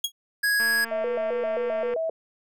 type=tone with exponential decay; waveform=sawtooth; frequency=3300 Hz; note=G#7; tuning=12 cents flat; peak=-17 dBFS; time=0.04-0.12 s; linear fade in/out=5 ms; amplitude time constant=16 ms
type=tone; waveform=square; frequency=1661.2 Hz; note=G#6; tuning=in tune; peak=-21 dBFS; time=0.43-0.85 s; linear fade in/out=10 ms
type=click train; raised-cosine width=0.5 ms; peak=-23 dBFS; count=306; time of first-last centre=0.6-1.938 s; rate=228 Hz
type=tone with vibrato; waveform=sine; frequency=562 Hz; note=C#5; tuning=24 cents sharp; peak=-24 dBFS; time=0.91-2.1 s; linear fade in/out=5 ms; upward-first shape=square; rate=3.8 Hz; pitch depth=250 cents each way
effects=none